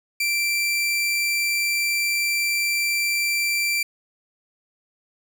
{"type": "tone", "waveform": "sawtooth", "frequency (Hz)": 2349, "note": "D7", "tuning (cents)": 0, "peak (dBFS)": -17, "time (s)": [0.2, 3.83], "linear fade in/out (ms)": 5, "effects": []}